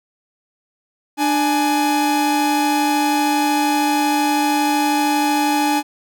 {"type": "tone pair together", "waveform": "45% pulse", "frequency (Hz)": [297.3, 839.1], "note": ["D4", "G#5"], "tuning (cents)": [21, 18], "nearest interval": "octave + tritone", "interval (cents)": 1797, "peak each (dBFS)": -18, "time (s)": [1.17, 5.83], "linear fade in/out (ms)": 50, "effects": []}